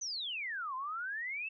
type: exponential two-way sweep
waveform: sine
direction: down then up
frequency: 6272 to 1009 to 2700 Hz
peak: -36 dBFS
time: 0.01-1.49 s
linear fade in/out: 10 ms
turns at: 0.75 s
effects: none